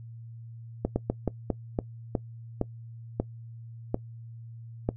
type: slowing click train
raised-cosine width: 2 ms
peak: -12 dBFS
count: 11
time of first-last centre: 0.85-4.89 s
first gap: 110 ms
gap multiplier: 1.27
effects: noise-tail reverb RT60 0.1 s tail -20 dB re dry + added 115 Hz sine -41 dBFS peak until 4.96 s